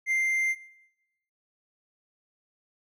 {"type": "tone", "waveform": "triangle", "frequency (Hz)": 2093, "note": "C7", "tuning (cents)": 0, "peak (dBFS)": -21, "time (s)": [0.06, 0.56], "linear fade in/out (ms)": 50, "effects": ["noise-tail reverb RT60 0.9 s tail -19 dB re dry"]}